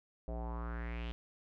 square tone with low-pass filter sweep, 58.27 Hz, A#1, in tune, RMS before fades -40 dBFS, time 0.28-1.12 s, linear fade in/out 0 ms, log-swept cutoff 600 to 3300 Hz, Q 4, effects none

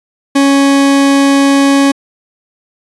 40% pulse tone, 277.2 Hz, C#4, in tune, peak -5 dBFS, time 0.35-1.92 s, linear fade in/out 10 ms, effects resampled to 24000 Hz

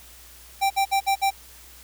square tone bursts, 784 Hz, G5, in tune, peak -19 dBFS, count 5, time 0.61-1.308 s, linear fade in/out 20 ms, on 94 ms, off 57 ms, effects added 60 Hz sine -51 dBFS peak until 1.83 s + white hiss -48 dBFS RMS until 1.83 s

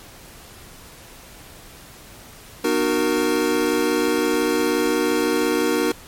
square chord, B major seventh, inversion none, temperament equal with one note detuned, 246.9 / 304.2 / 370 / 466.2 Hz, B3 / D#4 / F#4 / A#4, 0 / -39 / 0 / 0 cents, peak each -28 / -23 / -24 / -23 dBFS, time 2.64-5.92 s, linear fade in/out 5 ms, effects pink hiss -43 dBFS RMS until 6.07 s + MP3 64 kbps

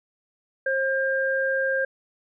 sine tone pair together, 534 / 1600.2 Hz, C5 / G6, +35 / +35 cents, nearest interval octave + perfect fifth, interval 1900 cents, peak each -24 dBFS, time 0.66-1.85 s, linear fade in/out 5 ms, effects none

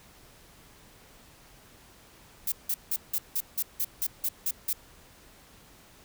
violet noise bursts, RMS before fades -28 dBFS, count 11, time 2.47-4.731 s, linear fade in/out 5 ms, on 51 ms, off 170 ms, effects pink hiss -55 dBFS RMS until 6.04 s

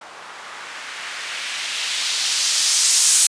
violet noise with low-pass filter sweep, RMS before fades -21 dBFS, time 0.01-3.27 s, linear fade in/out 5 ms, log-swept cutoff 890 to 8300 Hz, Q 1.2, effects resampled to 22050 Hz

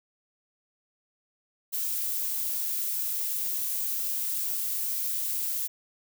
violet noise, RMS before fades -30 dBFS, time 1.72-5.68 s, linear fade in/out 20 ms, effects none

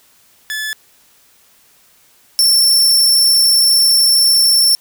sawtooth tone pair in turn, 1728 / 5411 Hz, A6 / E8, -32 / +44 cents, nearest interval octave + minor sixth, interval 1976 cents, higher second, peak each -16 / -6 dBFS, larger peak second, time 0.5-0.73 / 2.39-4.75 s, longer second, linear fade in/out 0 ms, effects white hiss -51 dBFS RMS until 4.8 s

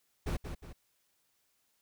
brown noise with echo, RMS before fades -32 dBFS, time 0.26-0.37 s, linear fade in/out 10 ms, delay 180 ms, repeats 2, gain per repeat -7 dB, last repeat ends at 0.73 s, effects white hiss -75 dBFS RMS until 1.81 s

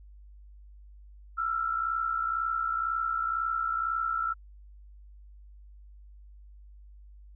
sine tone pair together, 1327 / 1389 Hz, E6 / F6, +11 / -10 cents, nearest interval minor second, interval 79 cents, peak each -28 / -33 dBFS, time 1.37-4.34 s, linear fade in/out 20 ms, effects added 50 Hz sine -48 dBFS peak until 7.35 s

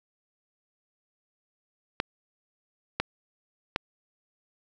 clicks, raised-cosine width 0.3 ms, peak -9 dBFS, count 3, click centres 2.001 / 3 / 3.761 s, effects none

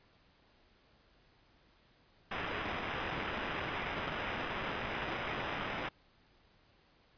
white noise with sample-and-hold, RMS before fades -38 dBFS, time 2.31-5.89 s, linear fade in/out 5 ms, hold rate 4410 Hz, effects pink hiss -67 dBFS RMS until 7.17 s + resampled to 11025 Hz

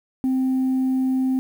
sine tone, 260.5 Hz, C4, 7 cents flat, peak -16 dBFS, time 0.24-1.39 s, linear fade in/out 0 ms, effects tanh soft clip ceiling -16 dBFS + 8-bit

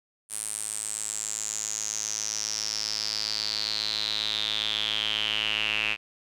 square tone with band-pass filter sweep, 53.7 Hz, A1, 41 cents flat, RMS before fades -30 dBFS, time 0.29-5.97 s, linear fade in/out 50 ms, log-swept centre 9400 to 2600 Hz, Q 8.1, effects none

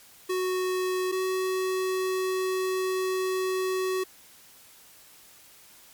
square tone pair in turn, 369.6 / 374.3 Hz, F#4 / F#4, -2 / +20 cents, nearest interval unison, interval 22 cents, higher second, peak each -26 dBFS, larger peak neither, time 0.29-1.12 / 1.12-4.04 s, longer second, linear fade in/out 10 ms, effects white hiss -53 dBFS RMS until 5.93 s + MP3 96 kbps

